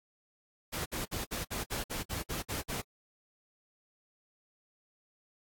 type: noise bursts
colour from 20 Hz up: pink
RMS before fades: -36 dBFS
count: 11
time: 0.72-2.82 s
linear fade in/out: 20 ms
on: 140 ms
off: 56 ms
effects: AAC 64 kbps